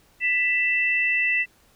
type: tone pair together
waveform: sine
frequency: 1982.6 / 2661 Hz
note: B6 / E7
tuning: +6 / +16 cents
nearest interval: perfect fourth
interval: 510 cents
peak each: -22 dBFS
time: 0.2-1.46 s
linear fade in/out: 50 ms
effects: pink hiss -59 dBFS RMS until 1.75 s